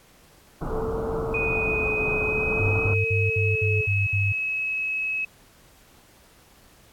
pink low-pass noise, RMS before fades -30 dBFS, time 0.61-2.94 s, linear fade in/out 5 ms, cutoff 1400 Hz, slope 96 dB/octave
sine tone with vibrato, 440 Hz, A4, in tune, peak -27 dBFS, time 0.68-3.87 s, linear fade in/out 50 ms, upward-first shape sine, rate 0.52 Hz, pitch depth 41 cents each way
sine tone with pitch glide, 2489 to 2569 Hz, D#7 to E7, 0 to -45 cents, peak -24 dBFS, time 1.34-5.25 s, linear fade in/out 5 ms, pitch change +55 cents, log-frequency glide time 1.63-3.56 s
sine tone bursts, 100.1 Hz, G2, 37 cents sharp, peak -21 dBFS, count 7, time 2.59-4.326 s, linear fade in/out 10 ms, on 200 ms, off 56 ms
effects pink hiss -55 dBFS RMS until 6.92 s + AAC 64 kbps

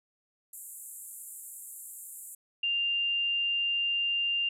pink band-pass noise, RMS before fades -45 dBFS, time 0.53-2.35 s, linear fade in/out 5 ms, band 7300 to 14000 Hz, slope 96 dB/octave
sine tone, 2794 Hz, F7, in tune, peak -26 dBFS, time 2.63-4.49 s, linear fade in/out 5 ms
effects none

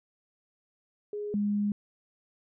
sine tone pair in turn, 415.3 / 205.7 Hz, G#4 / G#3, 0 / -16 cents, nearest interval octave, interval 1216 cents, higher first, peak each -32 / -25 dBFS, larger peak second, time 1.13-1.34 / 1.34-1.72 s, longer second, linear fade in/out 2 ms, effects none

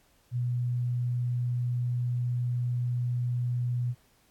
sine tone, 122.4 Hz, B2, 15 cents flat, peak -26 dBFS, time 0.31-3.95 s, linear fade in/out 50 ms, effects pink hiss -65 dBFS RMS until 4.3 s + AAC 64 kbps

